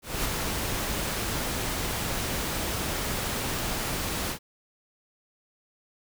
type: noise with ADSR envelope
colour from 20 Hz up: pink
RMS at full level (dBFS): -27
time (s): 0.02-4.39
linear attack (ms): 230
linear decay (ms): 7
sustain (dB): -3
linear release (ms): 87
effects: none